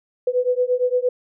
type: beating tone pair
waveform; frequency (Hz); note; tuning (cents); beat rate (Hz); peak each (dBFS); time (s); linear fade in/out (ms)
sine; 493.9 / 502.6; B4 / B4; 0 / +30; 8.7; -20; 0.27-1.09; 5
effects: none